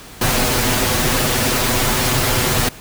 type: noise with comb filter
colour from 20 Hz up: pink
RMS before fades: -17 dBFS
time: 0.21-2.69 s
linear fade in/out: 5 ms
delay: 8 ms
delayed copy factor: +0.85
effects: pink hiss -38 dBFS RMS until 2.8 s